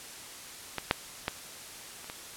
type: clicks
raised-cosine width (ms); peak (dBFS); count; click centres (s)
0.3; -15 / -6 / -12 / -30 / -22; 5; 0.783 / 0.911 / 1.281 / 2.044 / 2.099
effects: white hiss -45 dBFS RMS until 2.36 s + low-pass 11000 Hz 12 dB/octave